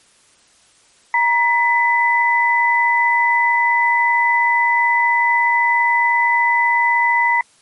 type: tone pair together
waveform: sine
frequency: 943.9 / 2000 Hz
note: A#5 / B6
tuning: +21 / +21 cents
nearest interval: octave + minor second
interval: 1300 cents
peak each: -15 dBFS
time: 1.14-7.41 s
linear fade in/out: 2 ms
effects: white hiss -53 dBFS RMS until 7.61 s + MP3 48 kbps